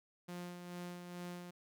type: tone with tremolo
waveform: sawtooth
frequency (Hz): 176.6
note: F3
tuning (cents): +20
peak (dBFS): -39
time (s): 0.28-1.51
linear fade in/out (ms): 10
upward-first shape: sine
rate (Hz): 2.3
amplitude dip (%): 45
effects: none